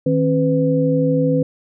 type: tone cluster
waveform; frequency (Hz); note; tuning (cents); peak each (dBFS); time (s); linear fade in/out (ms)
sine; 156.4 / 268.9 / 501; D#3 / C4 / B4; +9 / +47 / +25; -18; 0.06-1.43; 5
effects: none